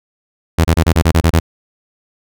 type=tone bursts; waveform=sawtooth; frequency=82.41 Hz; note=E2; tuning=in tune; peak=-4 dBFS; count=9; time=0.58-1.399 s; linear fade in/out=10 ms; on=67 ms; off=27 ms; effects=none

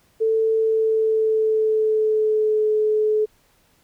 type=tone with pitch glide; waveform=sine; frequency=443.8 to 428.9 Hz; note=A4 to A4; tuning=+15 to -44 cents; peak=-16 dBFS; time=0.2-3.26 s; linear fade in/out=20 ms; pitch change=-59 cents; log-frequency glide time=0.56-2.66 s; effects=pink hiss -60 dBFS RMS until 3.83 s

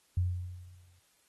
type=tone with exponential decay; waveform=sine; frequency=89.6 Hz; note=F2; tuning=45 cents sharp; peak=-24 dBFS; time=0.17-1 s; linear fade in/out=5 ms; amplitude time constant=180 ms; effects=white hiss -69 dBFS RMS until 1.28 s + AAC 32 kbps

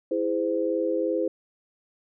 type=chord; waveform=sine; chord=E augmented; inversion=none; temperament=just; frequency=329.6 / 412 / 515 Hz; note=E4 / G#4 / B#4; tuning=0 / -14 / -28 cents; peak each=-27 / -29 / -26 dBFS; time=0.11-1.28 s; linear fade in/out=5 ms; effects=none

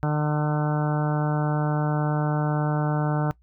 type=harmonic tone with a mistuned harmonic; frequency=150.3 Hz; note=D3; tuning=40 cents sharp; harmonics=1 / 2 / 3 / 4 / 5 / 6 / 7 / 8 / 9 / 10; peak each=-22 / -30 / -34 / -33 / -33 / -34 / -41 / -41 / -37 / -39 dBFS; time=0.03-3.31 s; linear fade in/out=0 ms; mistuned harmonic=9; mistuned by=-23 cents; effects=noise-tail reverb RT60 0.1 s tail -20 dB re dry + added 60 Hz sine -56 dBFS peak until 3.42 s

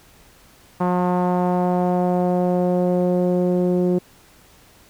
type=tone with low-pass filter sweep; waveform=sawtooth; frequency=179.5 Hz; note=F3; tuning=48 cents sharp; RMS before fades=-19 dBFS; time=0.8-3.99 s; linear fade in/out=10 ms; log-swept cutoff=1000 to 420 Hz; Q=2.6; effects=pink hiss -51 dBFS RMS until 4.89 s

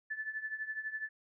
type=tone with tremolo; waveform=sine; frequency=1745 Hz; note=A6; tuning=15 cents flat; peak=-33 dBFS; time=0.1-1.09 s; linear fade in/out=10 ms; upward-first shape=triangle; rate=12 Hz; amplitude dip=85%; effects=none

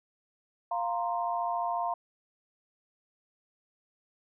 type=chord; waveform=sine; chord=F suspended fourth; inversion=none; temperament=equal; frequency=698.5 / 932.3 / 1046.5 Hz; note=F5 / Bb5 / C6; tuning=0 / 0 / 0 cents; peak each=-31 / -33 / -35 dBFS; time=0.71-1.94 s; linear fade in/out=5 ms; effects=none

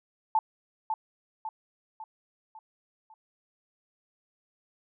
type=tone with echo; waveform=sine; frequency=880 Hz; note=A5; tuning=in tune; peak=-20 dBFS; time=0.35-0.39 s; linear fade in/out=2 ms; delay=550 ms; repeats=5; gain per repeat=-6 dB; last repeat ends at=3.14 s; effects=none

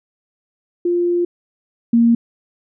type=tone pair in turn; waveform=sine; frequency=349.2 / 233.1 Hz; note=F4 / A#3; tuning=0 / 0 cents; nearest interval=perfect fifth; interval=700 cents; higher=first; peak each=-14 / -9 dBFS; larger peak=second; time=0.85-1.25 / 1.93-2.15 s; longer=first; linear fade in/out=5 ms; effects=none

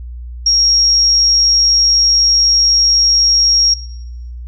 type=tone; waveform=sine; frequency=5588 Hz; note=F8; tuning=in tune; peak=-8 dBFS; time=0.46-3.74 s; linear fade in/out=5 ms; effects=noise-tail reverb RT60 1.0 s tail -19 dB re dry + added 60 Hz sine -25 dBFS peak until 4.47 s

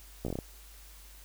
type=slowing click train; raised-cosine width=2 ms; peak=-21 dBFS; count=7; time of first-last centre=0.25-0.388 s; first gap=15 ms; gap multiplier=1.17; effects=added 50 Hz sine -51 dBFS peak until 1.24 s + white hiss -55 dBFS RMS until 1.24 s

